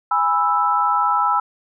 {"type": "chord", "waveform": "sine", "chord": "E major", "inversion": "first", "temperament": "just", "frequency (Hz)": [824.1, 988.9, 1318.5], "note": ["G#5", "B5", "E6"], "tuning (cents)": [-14, 2, 0], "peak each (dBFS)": [-21, -20, -18], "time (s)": [0.11, 1.4], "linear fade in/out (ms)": 5, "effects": []}